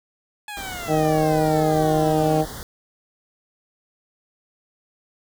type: exponential sweep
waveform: 15% pulse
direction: down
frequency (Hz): 851 to 269.1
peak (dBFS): -25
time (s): 0.48-2.41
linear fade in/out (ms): 2
type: band-stop noise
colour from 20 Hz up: pink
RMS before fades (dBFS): -35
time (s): 0.57-2.63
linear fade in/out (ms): 0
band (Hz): 2000 to 3100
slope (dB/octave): 96
type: harmonic tone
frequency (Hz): 155.5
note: D#3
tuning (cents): -1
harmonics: 1 / 2 / 3 / 4 / 5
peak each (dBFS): -23 / -23 / -23 / -23 / -23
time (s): 0.87-2.46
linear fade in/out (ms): 50
effects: none